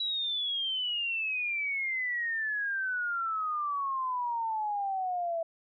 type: exponential sweep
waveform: sine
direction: down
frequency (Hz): 3929 to 655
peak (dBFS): -29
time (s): 0-5.43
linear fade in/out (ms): 5
effects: none